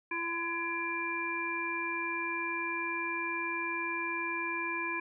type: harmonic tone with a mistuned harmonic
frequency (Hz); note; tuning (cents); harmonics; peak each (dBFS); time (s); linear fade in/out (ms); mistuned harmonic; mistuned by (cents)
338.6; E4; +46; 1 / 3 / 5 / 7; -40 / -37 / -39 / -35; 0.11-5; 5; 5; -20
effects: none